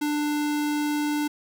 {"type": "tone", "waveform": "square", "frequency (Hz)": 296.3, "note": "D4", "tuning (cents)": 15, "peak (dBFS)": -24, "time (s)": [0.01, 1.28], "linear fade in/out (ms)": 10, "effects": []}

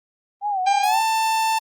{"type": "tone with vibrato", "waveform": "sine", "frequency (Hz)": 784, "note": "G5", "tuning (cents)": 0, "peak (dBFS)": -20, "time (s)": [0.41, 1.03], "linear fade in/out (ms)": 50, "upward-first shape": "sine", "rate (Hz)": 3.6, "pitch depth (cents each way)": 110}
{"type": "tone with pitch glide", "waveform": "45% pulse", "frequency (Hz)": [796, 888.3], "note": ["G5", "A5"], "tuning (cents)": [26, 16], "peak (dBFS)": -18, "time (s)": [0.66, 1.59], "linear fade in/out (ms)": 10, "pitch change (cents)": 190, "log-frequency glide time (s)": [0.8, 0.96]}
{"effects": ["Opus 24 kbps"]}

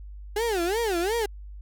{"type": "tone with vibrato", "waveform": "35% pulse", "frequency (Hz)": 399.2, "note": "G4", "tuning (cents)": 32, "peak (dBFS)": -22, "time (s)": [0.36, 1.26], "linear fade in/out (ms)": 5, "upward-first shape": "sine", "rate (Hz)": 2.8, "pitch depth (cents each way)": 290, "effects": ["added 50 Hz sine -38 dBFS peak until 1.61 s"]}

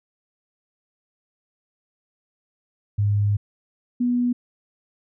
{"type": "tone pair in turn", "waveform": "sine", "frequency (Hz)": [102.7, 244.3], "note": ["G#2", "B3"], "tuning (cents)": [-19, -19], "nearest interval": "octave + minor third", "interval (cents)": 1500, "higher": "second", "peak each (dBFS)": [-17, -18], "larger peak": "first", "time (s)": [[2.98, 3.37], [4, 4.33]], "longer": "first", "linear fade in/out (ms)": 10, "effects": []}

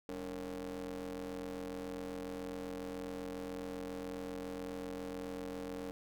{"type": "ring-modulated tone", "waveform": "30% pulse", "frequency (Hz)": 87.31, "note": "F2", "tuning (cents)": 0, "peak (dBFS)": -35, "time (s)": [0.09, 5.91], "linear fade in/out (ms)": 0, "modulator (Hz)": 372, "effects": []}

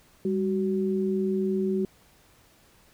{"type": "tone pair together", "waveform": "sine", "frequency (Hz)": [199.14, 375.7], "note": ["G3", "F#4"], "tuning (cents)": [28, 26], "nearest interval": "major seventh", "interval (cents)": 1098, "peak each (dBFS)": -26, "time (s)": [0.25, 1.85], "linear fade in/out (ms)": 2, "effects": ["pink hiss -59 dBFS RMS until 2.93 s"]}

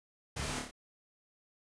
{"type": "noise with echo", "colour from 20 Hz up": "pink", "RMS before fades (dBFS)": -39, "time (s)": [0.36, 0.6], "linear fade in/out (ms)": 10, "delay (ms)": 28, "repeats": 4, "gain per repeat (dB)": -3, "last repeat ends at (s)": 0.712, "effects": ["resampled to 22050 Hz"]}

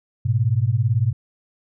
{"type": "beating tone pair", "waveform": "sine", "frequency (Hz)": [105.4, 123.4], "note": ["G#2", "B2"], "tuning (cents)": [26, -1], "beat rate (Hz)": 18, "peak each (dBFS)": -19, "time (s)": [0.25, 1.13], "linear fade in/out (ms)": 10, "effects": []}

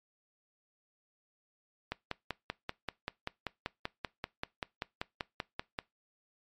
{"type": "click train", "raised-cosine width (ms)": 0.3, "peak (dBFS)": -18, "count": 21, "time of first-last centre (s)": [1.92, 5.788], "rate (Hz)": 5.17, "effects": ["noise-tail reverb RT60 0.2 s tail -22 dB re dry", "MP3 64 kbps"]}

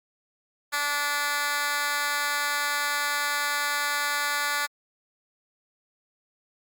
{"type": "tone with high-pass filter", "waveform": "10% pulse", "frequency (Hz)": 290, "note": "D4", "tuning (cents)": -22, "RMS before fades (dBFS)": -27, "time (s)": [0.72, 4.67], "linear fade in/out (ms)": 20, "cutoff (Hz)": 1400, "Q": 0.97, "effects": ["Opus 48 kbps"]}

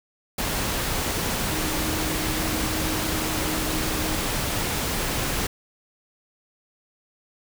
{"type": "tone in noise", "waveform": "sine", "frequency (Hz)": 312.6, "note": "D#4", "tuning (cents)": 8, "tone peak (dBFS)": -31, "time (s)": [1.5, 4.17], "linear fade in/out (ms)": 5, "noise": "pink", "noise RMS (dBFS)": -26, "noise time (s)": [0.38, 5.47], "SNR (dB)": -8, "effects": []}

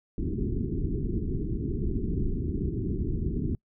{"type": "low-pass noise", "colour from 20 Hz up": "pink", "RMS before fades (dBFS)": -29, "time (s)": [0.18, 3.55], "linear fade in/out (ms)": 2, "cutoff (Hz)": 410, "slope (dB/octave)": 96, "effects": ["noise-tail reverb RT60 0.1 s tail -25 dB re dry"]}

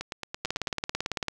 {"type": "two click trains", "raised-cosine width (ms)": 0.2, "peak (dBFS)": [-11, -16], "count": [16, 7], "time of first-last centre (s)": [[0.45, 1.283], [0.01, 0.68]], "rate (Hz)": [18, 8.96], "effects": []}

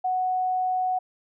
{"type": "tone", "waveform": "sine", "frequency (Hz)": 740, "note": "F#5", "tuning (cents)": 0, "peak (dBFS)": -22, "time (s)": [0.04, 0.99], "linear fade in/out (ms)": 10, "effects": []}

